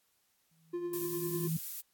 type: tone with exponential growth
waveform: sine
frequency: 162.1 Hz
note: E3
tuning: 29 cents flat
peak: -29 dBFS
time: 0.51-1.57 s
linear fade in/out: 5 ms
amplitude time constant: 230 ms
type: tone with tremolo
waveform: triangle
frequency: 349.2 Hz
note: F4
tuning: in tune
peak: -30 dBFS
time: 0.73-1.48 s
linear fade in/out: 10 ms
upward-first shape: triangle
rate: 10 Hz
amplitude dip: 55%
type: noise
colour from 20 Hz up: violet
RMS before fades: -40 dBFS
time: 0.93-1.81 s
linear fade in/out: 5 ms
effects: white hiss -74 dBFS RMS until 1.93 s + AAC 64 kbps